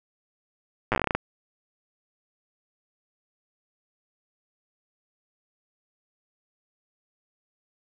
slowing click train, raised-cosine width 0.5 ms, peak -8 dBFS, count 12, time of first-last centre 0.92-1.15 s, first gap 8 ms, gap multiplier 1.18, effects none

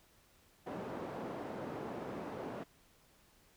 white band-pass noise, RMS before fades -43 dBFS, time 0.66-2.64 s, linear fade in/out 10 ms, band 150 to 600 Hz, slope 12 dB/octave, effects pink hiss -67 dBFS RMS until 3.56 s

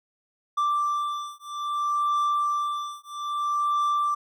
triangle beating tone pair, 1174.7 / 1175.31 Hz, D6 / D6, 0 / +1 cents, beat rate 0.61 Hz, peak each -25 / -25 dBFS, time 0.57-4.15 s, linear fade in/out 10 ms, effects none

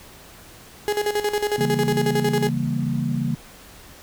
35% pulse tone with tremolo, 416.1 Hz, G#4, 3 cents sharp, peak -17 dBFS, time 0.88-2.49 s, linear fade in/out 0 ms, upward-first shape square, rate 11 Hz, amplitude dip 70%
sine chord, C# diminished seventh, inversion none, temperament equal, 138.59 / 164.81 / 196 / 233.1 Hz, C#3 / E3 / G3 / Bb3, 0 / 0 / 0 / 0 cents, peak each -25 / -27 / -30 / -25 dBFS, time 1.58-3.35 s, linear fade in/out 5 ms
effects pink hiss -45 dBFS RMS until 4.02 s

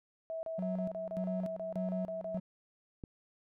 sine tone bursts, 650 Hz, E5, 24 cents flat, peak -36 dBFS, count 13, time 0.3-2.374 s, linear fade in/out 0 ms, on 130 ms, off 32 ms
triangle tone with tremolo, 185 Hz, F#3, in tune, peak -32 dBFS, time 0.58-2.4 s, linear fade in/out 10 ms, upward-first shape square, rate 1.7 Hz, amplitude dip 80%
click, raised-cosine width 3 ms, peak -30 dBFS, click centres 3.038 s
effects none

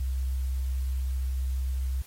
sine tone, 65 Hz, C2, 11 cents flat, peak -26 dBFS, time 0-2.02 s, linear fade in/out 5 ms, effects white hiss -53 dBFS RMS until 2.06 s + AAC 48 kbps

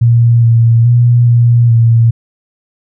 sine tone with pitch steps, 117.7 / 115.7 / 120.4 / 118.9 / 115.5 Hz, A#2 / A#2 / B2 / A#2 / A#2, +17 / -13 / -44 / +35 / -16 cents, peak -4 dBFS, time 0.01-2.11 s, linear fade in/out 10 ms, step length 420 ms, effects none

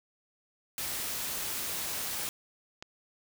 white noise, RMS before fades -35 dBFS, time 0.78-2.29 s, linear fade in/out 0 ms
click, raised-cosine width 0.2 ms, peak -24 dBFS, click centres 2.825 s
effects none

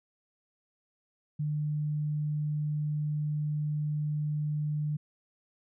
sine tone, 150 Hz, D3, 37 cents sharp, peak -28 dBFS, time 1.39-4.97 s, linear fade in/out 10 ms, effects none

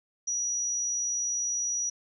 sine tone, 5820 Hz, F#8, 29 cents flat, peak -27 dBFS, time 0.27-1.9 s, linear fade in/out 10 ms, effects none

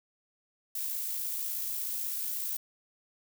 violet noise with amplitude modulation, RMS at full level -33 dBFS, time 0.75-2.57 s, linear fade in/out 5 ms, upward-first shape sine, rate 56.4 Hz, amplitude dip 30%, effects none

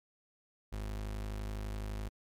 35% pulse tone, 51.91 Hz, G#1, in tune, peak -35 dBFS, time 0.72-2.09 s, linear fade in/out 10 ms, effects MP3 96 kbps

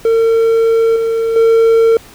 triangle tone with level steps, 454.3 Hz, A#4, 45 cents flat, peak -6 / -10 / -4 dBFS, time 0.05-1.97 s, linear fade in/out 2 ms, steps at 0.96 / 1.36 s, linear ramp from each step 2 ms, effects pink hiss -39 dBFS RMS until 2.14 s

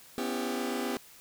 sawtooth chord, C# half-diminished seventh, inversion third, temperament just, 249.5 / 277.2 / 332.6 / 399.1 Hz, B3 / C#4 / E4 / G4, +18 / 0 / +16 / +31 cents, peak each -30 / -34 / -35 / -32 dBFS, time 0.18-0.97 s, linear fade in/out 0 ms, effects white hiss -54 dBFS RMS until 1.2 s

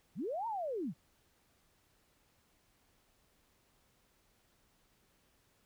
sine linear two-way sweep, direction up then down, 120.7 to 943 to 120.7 Hz, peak -35 dBFS, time 0.15-0.94 s, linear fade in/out 50 ms, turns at 0.47 s, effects pink hiss -72 dBFS RMS until 5.65 s

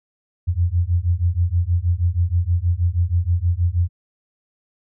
sine beating tone pair, 84.3 / 90.6 Hz, E2 / F#2, +39 / -36 cents, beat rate 6.3 Hz, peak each -19 dBFS, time 0.47-3.89 s, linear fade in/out 20 ms, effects none

